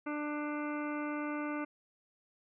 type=harmonic tone; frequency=296.9 Hz; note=D4; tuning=19 cents sharp; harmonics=1 / 2 / 3 / 4 / 5 / 7 / 8 / 9; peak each=-36 / -43 / -46 / -44 / -45 / -48 / -53 / -55 dBFS; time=0.06-1.65 s; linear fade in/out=10 ms; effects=none